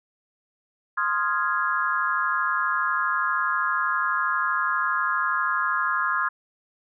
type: chord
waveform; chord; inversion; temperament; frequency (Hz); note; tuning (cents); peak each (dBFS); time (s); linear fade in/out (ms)
sine; F minor seventh; second; equal; 1046.5 / 1244.5 / 1396.9 / 1661.2; C6 / Eb6 / F6 / Ab6; 0 / 0 / 0 / 0; -27; 0.97-6.29; 10
effects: none